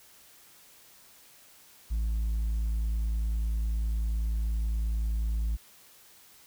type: tone with hard clipping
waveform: triangle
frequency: 55 Hz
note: A1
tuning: in tune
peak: -25 dBFS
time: 1.9-5.57 s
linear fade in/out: 20 ms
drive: 1 dB
effects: white hiss -56 dBFS RMS until 6.46 s